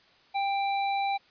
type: tone with sample-and-hold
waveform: sine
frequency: 793 Hz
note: G5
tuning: 20 cents sharp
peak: -25 dBFS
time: 0.34-1.18 s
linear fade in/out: 20 ms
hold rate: 3150 Hz
effects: white hiss -60 dBFS RMS until 1.3 s + resampled to 11025 Hz